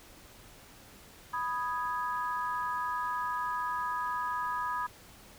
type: chord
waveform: sine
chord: G# minor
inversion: first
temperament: equal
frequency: 987.8 / 1244.5 / 1661.2 Hz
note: B5 / D#6 / G#6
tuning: 0 / 0 / 0 cents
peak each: -33 / -35 / -39 dBFS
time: 1.33-4.87 s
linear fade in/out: 10 ms
effects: pink hiss -54 dBFS RMS until 5.38 s